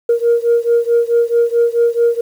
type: beating tone pair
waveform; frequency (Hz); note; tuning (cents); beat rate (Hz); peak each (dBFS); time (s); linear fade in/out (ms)
sine; 467.9 / 472.5; A#4 / A#4; +6 / +23; 4.6; -12 / -13; 0.09-2.21; 5
effects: tanh soft clip ceiling -5 dBFS + 7-bit